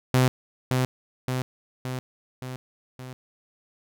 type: tone with echo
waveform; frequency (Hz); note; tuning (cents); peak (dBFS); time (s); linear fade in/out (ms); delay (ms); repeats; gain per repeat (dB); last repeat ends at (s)
sawtooth; 128.1; C3; -36; -13; 0.14-0.28; 0; 570; 5; -4; 3.13
effects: none